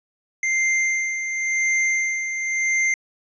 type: tone with tremolo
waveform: square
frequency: 2093 Hz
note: C7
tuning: in tune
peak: -18 dBFS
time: 0.43-2.94 s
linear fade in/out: 2 ms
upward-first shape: sine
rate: 0.93 Hz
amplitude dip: 55%
effects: resampled to 16000 Hz